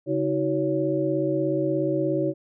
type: tone cluster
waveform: sine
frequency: 139.9 / 319.2 / 376 / 561 Hz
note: C#3 / D#4 / F#4 / C#5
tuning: +16 / +44 / +28 / +21 cents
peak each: -30 / -25 / -27 / -27 dBFS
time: 0.06-2.34 s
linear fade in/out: 50 ms
effects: none